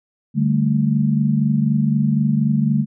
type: chord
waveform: sine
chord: D suspended fourth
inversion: none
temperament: equal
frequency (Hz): 146.83 / 196 / 220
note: D3 / G3 / A3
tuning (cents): 0 / 0 / 0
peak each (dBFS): -18 / -21 / -18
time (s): 0.34-2.86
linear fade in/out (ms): 50
effects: none